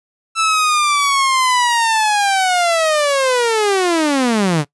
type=linear sweep; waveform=sawtooth; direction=down; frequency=1328 to 138.59 Hz; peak=-9 dBFS; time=0.35-4.65 s; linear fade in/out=50 ms; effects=noise-tail reverb RT60 0.1 s tail -20 dB re dry + resampled to 24000 Hz